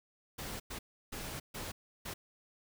pink noise bursts at uneven times, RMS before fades -42 dBFS, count 5, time 0.38-0.6 / 0.7-0.79 / 1.12-1.4 / 1.54-1.72 / 2.05-2.14 s, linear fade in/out 10 ms, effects none

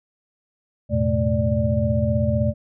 sine tone cluster, 84.7 / 108.3 / 124 / 218 / 587 Hz, E2 / A2 / B2 / A3 / D5, +48 / -27 / +7 / -16 / -1 cents, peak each -24 dBFS, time 0.89-2.54 s, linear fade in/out 50 ms, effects none

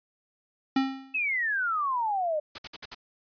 square tone with exponential decay, 267.4 Hz, C4, 38 cents sharp, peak -20 dBFS, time 0.76-1.19 s, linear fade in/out 5 ms, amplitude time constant 92 ms
sine exponential sweep, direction down, 2637 to 590 Hz, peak -25 dBFS, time 1.14-2.4 s, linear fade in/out 10 ms
white noise bursts, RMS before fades -36 dBFS, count 5, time 2.55-2.947 s, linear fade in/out 5 ms, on 33 ms, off 58 ms
effects resampled to 11025 Hz

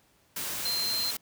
sine tone in noise, 4145 Hz, C8, 17 cents flat, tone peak -28 dBFS, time 0.65-1.11 s, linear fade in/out 5 ms, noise white, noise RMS -34 dBFS, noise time 0.36-1.17 s, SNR +3 dB, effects pink hiss -65 dBFS RMS until 1.21 s + high-pass 60 Hz 12 dB/octave

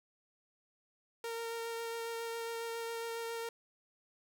sawtooth tone with vibrato, 460.7 Hz, A#4, 20 cents flat, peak -34 dBFS, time 1.24-3.49 s, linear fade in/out 2 ms, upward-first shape sine, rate 7.3 Hz, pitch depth 11 cents each way, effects none

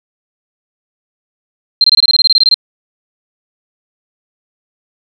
sine tone bursts, 4159 Hz, C8, 11 cents flat, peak -4 dBFS, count 14, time 1.81-2.543 s, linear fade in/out 2 ms, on 31 ms, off 23 ms, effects none

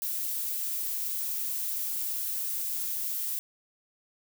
violet noise, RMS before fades -32 dBFS, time 0.02-3.39 s, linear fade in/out 0 ms, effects none

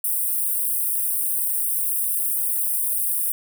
white high-pass noise, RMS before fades -23 dBFS, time 0.04-3.32 s, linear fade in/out 2 ms, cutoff 8600 Hz, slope 96 dB/octave, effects none

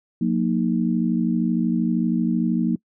sine chord, D# minor, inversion first, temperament equal with one note detuned, 180.25 / 233.1 / 311.1 Hz, F#3 / A#3 / D#4, -45 / 0 / 0 cents, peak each -22 / -21 / -26 dBFS, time 0.21-2.76 s, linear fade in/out 5 ms, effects noise-tail reverb RT60 0.1 s tail -25 dB re dry

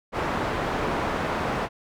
white low-pass noise, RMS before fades -27 dBFS, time 0.12-1.69 s, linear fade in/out 50 ms, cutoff 1100 Hz, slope 12 dB/octave, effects none

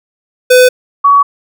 square / sine tone pair in turn, 503 / 1129.2 Hz, B4 / C#6, +32 / +32 cents, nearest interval octave + major second, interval 1400 cents, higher second, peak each -3 dBFS, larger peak neither, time 0.5-0.69 / 1.04-1.23 s, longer neither, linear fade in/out 10 ms, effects none

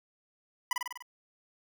25% pulse tone with echo, 987.8 Hz, B5, in tune, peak -22 dBFS, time 0.71-0.73 s, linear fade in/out 2 ms, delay 49 ms, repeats 6, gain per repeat -3 dB, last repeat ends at 1.024 s, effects none

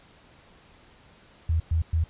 sine tone bursts, 81.2 Hz, E2, 26 cents flat, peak -20 dBFS, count 3, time 1.49-2.04 s, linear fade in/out 5 ms, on 110 ms, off 110 ms, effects pink hiss -55 dBFS RMS until 2.09 s + resampled to 8000 Hz

